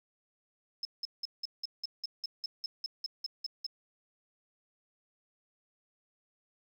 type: tone bursts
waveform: sine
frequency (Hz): 5210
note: E8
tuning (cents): -21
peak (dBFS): -33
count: 15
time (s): 0.83-3.665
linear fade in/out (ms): 2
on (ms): 21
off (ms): 180
effects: 10-bit